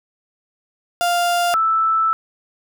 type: tone pair in turn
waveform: 35% pulse / sine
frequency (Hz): 698.5 / 1318.6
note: F5 / E6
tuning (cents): 0 / 0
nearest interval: major seventh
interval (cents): 1100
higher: second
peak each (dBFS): -14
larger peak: neither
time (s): 1.01-1.54 / 1.54-2.13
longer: second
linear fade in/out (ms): 0
effects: none